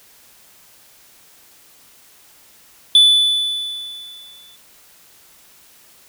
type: tone with exponential decay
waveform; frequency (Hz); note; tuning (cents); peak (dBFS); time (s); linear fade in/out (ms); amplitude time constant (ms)
triangle; 3480; A7; -20; -4; 2.95-4.56; 2; 350
effects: white hiss -49 dBFS RMS until 6.08 s